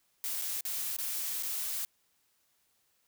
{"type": "noise with dropouts", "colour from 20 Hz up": "blue", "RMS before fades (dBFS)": -35, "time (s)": [0.24, 1.85], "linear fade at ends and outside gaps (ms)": 0, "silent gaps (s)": [[0.415, 0.42], [0.608, 0.652], [0.965, 0.986], [1.425, 1.433]], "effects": ["white hiss -73 dBFS RMS until 3.07 s"]}